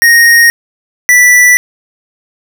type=tone pair in turn; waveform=square; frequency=1864.7 / 1969.3 Hz; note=A#6 / B6; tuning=0 / -5 cents; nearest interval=minor second; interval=95 cents; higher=second; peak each=-3 dBFS; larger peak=neither; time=0.02-0.5 / 1.09-1.57 s; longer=neither; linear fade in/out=0 ms; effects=none